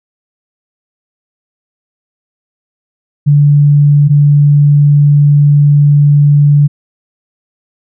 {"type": "tone pair in turn", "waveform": "sine", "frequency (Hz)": [145.3, 145.3], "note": ["D3", "D3"], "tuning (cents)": [-18, -18], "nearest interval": "unison", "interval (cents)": 0, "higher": "neither", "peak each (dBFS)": -3, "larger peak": "neither", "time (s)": [[3.26, 4.09], [4.09, 6.68]], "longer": "second", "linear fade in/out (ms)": 20, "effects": []}